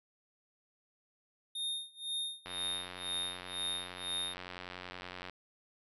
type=tone with tremolo; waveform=square; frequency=3677 Hz; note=A#7; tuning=24 cents flat; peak=-34 dBFS; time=1.55-4.34 s; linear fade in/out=5 ms; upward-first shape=sine; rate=2 Hz; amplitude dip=95%
type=click train; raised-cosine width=0.3 ms; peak=-27 dBFS; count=258; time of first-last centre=2.46-5.297 s; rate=90.6 Hz
effects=resampled to 32000 Hz